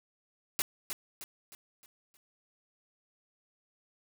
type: noise with echo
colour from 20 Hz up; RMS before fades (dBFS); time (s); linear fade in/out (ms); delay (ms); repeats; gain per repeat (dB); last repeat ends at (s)
white; -30; 0.59-0.62; 0; 310; 5; -7; 2.17
effects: none